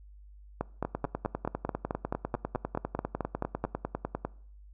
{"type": "two click trains", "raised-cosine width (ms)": 1, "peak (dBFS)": [-17, -16], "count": [35, 15], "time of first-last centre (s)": [[0.85, 4.25], [0.61, 3.64]], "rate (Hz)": [10, 4.62], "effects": ["noise-tail reverb RT60 0.6 s tail -23 dB re dry", "added 50 Hz sine -49 dBFS peak until 4.73 s"]}